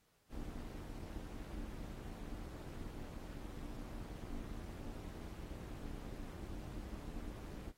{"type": "noise with amplitude modulation", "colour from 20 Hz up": "brown", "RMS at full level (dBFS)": -43, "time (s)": [0.29, 7.73], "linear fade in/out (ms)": 50, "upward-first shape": "sine", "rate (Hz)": 261, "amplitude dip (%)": 80, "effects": ["pink hiss -75 dBFS RMS until 7.77 s", "AAC 48 kbps"]}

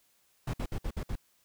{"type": "noise bursts", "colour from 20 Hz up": "brown", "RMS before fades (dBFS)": -33, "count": 6, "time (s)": [0.47, 1.156], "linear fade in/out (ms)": 5, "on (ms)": 66, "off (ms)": 58, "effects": ["white hiss -69 dBFS RMS until 1.44 s"]}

